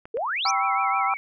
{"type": "clicks", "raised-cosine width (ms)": 0.5, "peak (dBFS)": -25, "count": 2, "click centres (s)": [0.055, 0.171]}
{"type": "exponential sweep", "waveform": "sine", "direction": "up", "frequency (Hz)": [415.3, 6400], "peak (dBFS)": -24, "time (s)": [0.14, 0.51], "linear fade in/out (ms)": 5}
{"type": "chord", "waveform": "sine", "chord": "C# half-diminished seventh", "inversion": "second", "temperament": "equal", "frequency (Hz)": [784, 987.8, 1108.7, 1318.5], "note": ["G5", "B5", "C#6", "E6"], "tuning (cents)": [0, 0, 0, 0], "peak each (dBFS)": [-25, -30, -29, -24], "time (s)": [0.45, 1.14], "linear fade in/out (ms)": 2}
{"type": "tone with vibrato", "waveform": "sine", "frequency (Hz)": 2217, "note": "C#7", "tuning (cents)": 0, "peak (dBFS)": -30, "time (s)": [0.46, 1.17], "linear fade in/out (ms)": 0, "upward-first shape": "triangle", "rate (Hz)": 6.4, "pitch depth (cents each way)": 150}
{"effects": []}